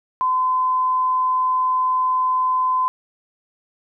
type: tone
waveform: sine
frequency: 1022 Hz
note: C6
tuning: 41 cents flat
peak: -16 dBFS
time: 0.21-2.88 s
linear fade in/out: 0 ms
effects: none